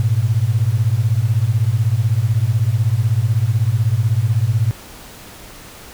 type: beating tone pair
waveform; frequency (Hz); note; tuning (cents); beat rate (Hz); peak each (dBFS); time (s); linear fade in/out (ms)
sine; 103.83 / 119.83; G#2 / A#2; 0 / +48; 16; -16; 0-4.71; 0
effects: pink hiss -38 dBFS RMS until 5.93 s